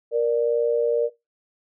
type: tone pair together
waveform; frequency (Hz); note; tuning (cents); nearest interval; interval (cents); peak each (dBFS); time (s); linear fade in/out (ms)
sine; 469.8 / 591.6; A#4 / D5; +13 / +13; major third; 400; -19 / -24; 0.11-1.1; 50
effects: noise-tail reverb RT60 0.2 s tail -19 dB re dry